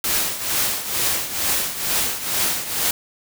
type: noise with tremolo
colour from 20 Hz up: white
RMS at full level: -19 dBFS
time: 0.04-2.91 s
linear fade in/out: 2 ms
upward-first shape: triangle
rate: 2.2 Hz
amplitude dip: 75%
effects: none